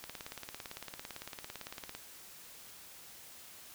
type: click train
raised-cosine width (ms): 0.2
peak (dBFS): -25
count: 35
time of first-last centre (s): 0.04-1.95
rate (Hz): 17.8
effects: white hiss -53 dBFS RMS until 3.74 s